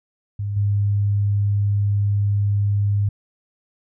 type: tone with level steps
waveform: sine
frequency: 101.7 Hz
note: G#2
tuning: 36 cents flat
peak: -22 / -16 dBFS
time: 0.39-3.09 s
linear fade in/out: 5 ms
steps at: 0.56 s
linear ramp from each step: 10 ms
effects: none